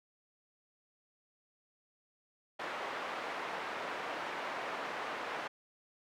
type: band-pass noise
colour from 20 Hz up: pink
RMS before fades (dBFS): -40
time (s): 2.59-5.48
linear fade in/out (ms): 10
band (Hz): 570 to 2000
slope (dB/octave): 12
effects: none